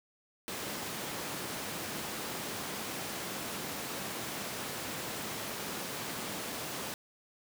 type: high-pass noise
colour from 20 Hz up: pink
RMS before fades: -39 dBFS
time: 0.48-6.94 s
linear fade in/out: 0 ms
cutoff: 170 Hz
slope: 12 dB/octave
effects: none